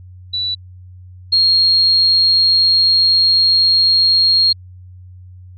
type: tone pair in turn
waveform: sine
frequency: 3951 / 4258 Hz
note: B7 / C8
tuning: 0 / +30 cents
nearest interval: minor second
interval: 130 cents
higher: second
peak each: -17 / -9 dBFS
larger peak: second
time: 0.33-0.55 / 1.32-4.53 s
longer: second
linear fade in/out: 10 ms
effects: added 91 Hz sine -35 dBFS peak until 5.57 s